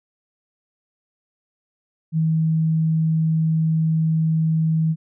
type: tone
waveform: sine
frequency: 160 Hz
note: D#3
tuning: 49 cents sharp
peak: -16 dBFS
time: 2.12-4.96 s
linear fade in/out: 50 ms
effects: none